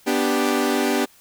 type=chord; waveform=sawtooth; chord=G major; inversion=first; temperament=equal; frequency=246.9 / 293.7 / 392 Hz; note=B3 / D4 / G4; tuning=0 / 0 / 0 cents; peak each=-19 dBFS; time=0.06-1.06 s; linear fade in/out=20 ms; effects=white hiss -53 dBFS RMS until 1.2 s